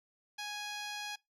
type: tone with low-pass filter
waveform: 10% pulse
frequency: 830.6 Hz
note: G#5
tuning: in tune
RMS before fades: -41 dBFS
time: 0.38-1.16 s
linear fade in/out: 10 ms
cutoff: 8300 Hz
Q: 1.1
effects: noise-tail reverb RT60 0.2 s tail -23 dB re dry